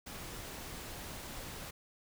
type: noise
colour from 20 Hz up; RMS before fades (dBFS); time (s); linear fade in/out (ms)
pink; -45; 0.06-1.71; 10
effects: none